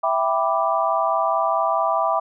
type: chord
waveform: sine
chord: E minor seventh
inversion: none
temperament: equal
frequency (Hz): 659.3 / 784 / 987.8 / 1174.7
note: E5 / G5 / B5 / D6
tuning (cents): 0 / 0 / 0 / 0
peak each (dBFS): -22 / -24 / -24 / -23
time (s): 0.03-2.2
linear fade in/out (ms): 10
effects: none